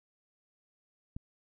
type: click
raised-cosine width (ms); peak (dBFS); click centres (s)
5; -27; 1.165
effects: none